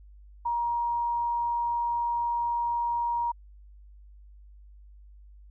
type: tone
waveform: sine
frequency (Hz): 946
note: A#5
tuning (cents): +25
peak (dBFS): -25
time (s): 0.45-3.32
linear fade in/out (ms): 10
effects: added 50 Hz sine -48 dBFS peak until 5.5 s